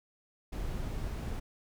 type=noise; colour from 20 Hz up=brown; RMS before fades=-36 dBFS; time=0.52-1.4 s; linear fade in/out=10 ms; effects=none